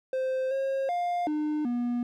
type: tone with pitch steps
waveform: triangle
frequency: 521 / 539 / 704 / 302.6 / 241.6 Hz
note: C5 / C#5 / F5 / D#4 / B3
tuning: -7 / -49 / +14 / -48 / -38 cents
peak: -24 dBFS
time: 0.13-2.03 s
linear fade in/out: 2 ms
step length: 380 ms
effects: none